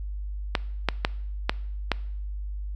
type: clicks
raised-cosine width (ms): 0.3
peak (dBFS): -5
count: 5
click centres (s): 0.552 / 0.887 / 1.049 / 1.495 / 1.917
effects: noise-tail reverb RT60 0.7 s tail -22 dB re dry + added 50 Hz sine -30 dBFS peak until 2.75 s